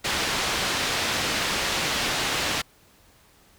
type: low-pass noise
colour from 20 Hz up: white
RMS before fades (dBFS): -26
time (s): 0.04-2.62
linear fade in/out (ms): 10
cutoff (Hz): 4200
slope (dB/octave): 12
effects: pink hiss -57 dBFS RMS until 3.58 s